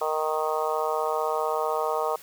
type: harmonic tone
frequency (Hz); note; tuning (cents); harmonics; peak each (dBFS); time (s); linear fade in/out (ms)
155.56; D#3; 0; 3 / 4 / 5 / 6 / 7 / 8; -29 / -30 / -31 / -32 / -32 / -33; 0.01-2.16; 5
effects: white hiss -48 dBFS RMS until 2.22 s